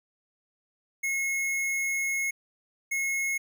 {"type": "tone pair in turn", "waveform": "square", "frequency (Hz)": [2171, 2171], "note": ["C#7", "C#7"], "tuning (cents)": [-37, -37], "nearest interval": "unison", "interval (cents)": 0, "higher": "neither", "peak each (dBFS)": -27, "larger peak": "neither", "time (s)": [[1.03, 2.31], [2.91, 3.38]], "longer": "first", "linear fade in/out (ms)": 10, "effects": []}